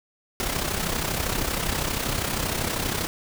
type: noise with amplitude modulation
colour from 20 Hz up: pink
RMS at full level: -24 dBFS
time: 0.4-3.07 s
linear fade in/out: 0 ms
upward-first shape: sine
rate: 32.6 Hz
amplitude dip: 60%
effects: none